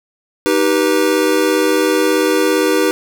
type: chord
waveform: square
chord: Eb augmented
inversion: none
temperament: just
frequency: 311.1 / 388.9 / 486.1 Hz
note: Eb4 / G4 / B4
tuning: 0 / -14 / -28 cents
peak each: -17 dBFS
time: 0.46-2.91 s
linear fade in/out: 0 ms
effects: none

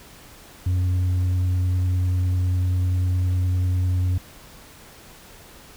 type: tone with tanh clipping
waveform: sine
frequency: 91 Hz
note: F#2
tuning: 28 cents flat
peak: -19 dBFS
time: 0.66-4.18 s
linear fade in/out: 5 ms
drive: 3 dB
effects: pink hiss -46 dBFS RMS until 5.76 s

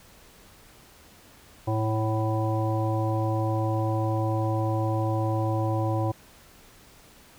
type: harmonic tone with a mistuned harmonic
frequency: 110 Hz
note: A2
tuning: in tune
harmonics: 1 / 3 / 5 / 7 / 9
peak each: -25 / -30 / -32 / -33 / -35 dBFS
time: 1.67-6.12 s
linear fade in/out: 10 ms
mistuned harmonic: 7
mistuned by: -17 cents
effects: pink hiss -53 dBFS RMS until 7.38 s

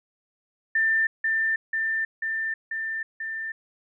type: tone with echo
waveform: sine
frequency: 1788 Hz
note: A6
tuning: 27 cents sharp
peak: -19 dBFS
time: 0.75-1.07 s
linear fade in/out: 5 ms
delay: 490 ms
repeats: 5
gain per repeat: -2 dB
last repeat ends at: 3.52 s
effects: none

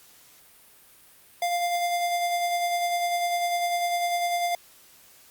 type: tone with tremolo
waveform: square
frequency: 698.5 Hz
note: F5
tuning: in tune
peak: -23 dBFS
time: 1.42-4.55 s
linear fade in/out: 2 ms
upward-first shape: sine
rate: 10 Hz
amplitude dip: 35%
effects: white hiss -54 dBFS RMS until 5.3 s + Opus 48 kbps

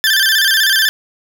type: tone with vibrato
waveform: 20% pulse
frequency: 1661.2 Hz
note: G#6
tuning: in tune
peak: -5 dBFS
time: 0.04-0.89 s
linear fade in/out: 0 ms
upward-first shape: square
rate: 16 Hz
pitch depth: 89 cents each way
effects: none

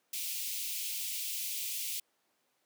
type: high-pass noise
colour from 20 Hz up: white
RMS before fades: -37 dBFS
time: 0.13-2 s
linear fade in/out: 5 ms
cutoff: 2300 Hz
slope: 48 dB/octave
effects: pink hiss -75 dBFS RMS until 2.65 s + high-pass 300 Hz 12 dB/octave

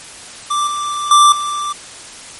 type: tone with level steps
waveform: square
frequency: 1176 Hz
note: D6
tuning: 2 cents sharp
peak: -15 / -19 / -6 / -19 dBFS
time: 0.5-1.73 s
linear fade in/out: 10 ms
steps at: 0.67 / 1.11 / 1.32 s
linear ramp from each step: 2 ms
effects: white hiss -34 dBFS RMS until 2.39 s + MP3 48 kbps

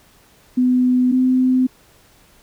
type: tone pair in turn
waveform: sine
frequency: 251.4 / 256.2 Hz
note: B3 / C4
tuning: +31 / -36 cents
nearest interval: unison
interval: 33 cents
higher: second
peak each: -12 dBFS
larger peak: neither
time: 0.57-1.12 / 1.12-1.67 s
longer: neither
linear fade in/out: 10 ms
effects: pink hiss -52 dBFS RMS until 2.42 s

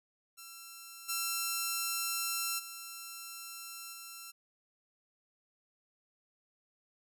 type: tone with level steps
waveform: 5% pulse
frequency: 1350 Hz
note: E6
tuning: 41 cents sharp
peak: -36 / -21 / -32 / -34 dBFS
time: 0.37-4.32 s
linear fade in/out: 20 ms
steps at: 1.08 / 2.58 / 3.92 s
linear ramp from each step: 20 ms
effects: none

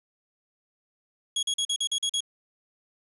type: tone bursts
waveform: sawtooth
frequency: 3322 Hz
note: G#7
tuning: in tune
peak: -21 dBFS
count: 8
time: 1.36-2.206 s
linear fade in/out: 5 ms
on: 69 ms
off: 42 ms
effects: resampled to 24000 Hz + 9-bit

